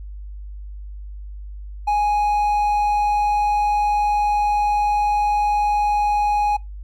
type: tone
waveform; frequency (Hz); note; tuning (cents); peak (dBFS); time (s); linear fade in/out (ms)
triangle; 830.6; G#5; 0; -14; 1.87-6.57; 10
effects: noise-tail reverb RT60 0.2 s tail -22 dB re dry + added 50 Hz sine -31 dBFS peak until 6.83 s